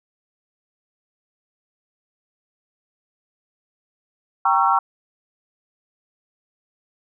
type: chord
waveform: sine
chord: G diminished seventh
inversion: none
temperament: equal with one note detuned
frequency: 784 / 932.3 / 1108.7 / 1345.4 Hz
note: G5 / Bb5 / Db6 / Fb6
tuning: 0 / 0 / 0 / +35 cents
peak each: -20 dBFS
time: 4.45-4.79 s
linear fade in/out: 5 ms
effects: none